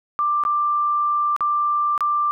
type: tone with dropouts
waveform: sine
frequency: 1182 Hz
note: D6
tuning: 11 cents sharp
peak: -17 dBFS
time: 0.19-2.31 s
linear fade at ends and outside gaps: 0 ms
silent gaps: 0.437-0.451 / 1.364-1.407 / 1.978-2.007 s
effects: none